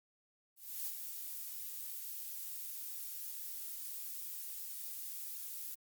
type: noise with ADSR envelope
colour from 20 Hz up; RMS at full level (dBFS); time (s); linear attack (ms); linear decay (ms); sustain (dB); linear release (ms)
violet; -39; 0.56-5.75; 310; 39; -5; 9
effects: Opus 48 kbps